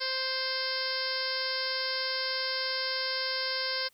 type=harmonic tone; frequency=523.3 Hz; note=C5; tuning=in tune; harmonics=1 / 2 / 3 / 4 / 5 / 6 / 7 / 8 / 9 / 10; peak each=-38 / -41 / -37 / -39 / -46 / -42 / -44 / -38 / -35 / -36 dBFS; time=0-3.89 s; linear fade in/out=20 ms; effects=white hiss -66 dBFS RMS until 3.93 s